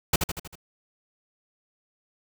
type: noise with echo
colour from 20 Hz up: pink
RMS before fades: -20 dBFS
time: 0.13-0.16 s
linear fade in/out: 5 ms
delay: 79 ms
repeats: 5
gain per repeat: -5 dB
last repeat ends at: 0.555 s
effects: none